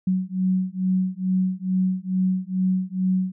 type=beating tone pair; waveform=sine; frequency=185 / 187.3 Hz; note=F#3 / F#3; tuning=0 / +21 cents; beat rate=2.3 Hz; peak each=-23 dBFS; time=0.07-3.32 s; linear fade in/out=5 ms; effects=none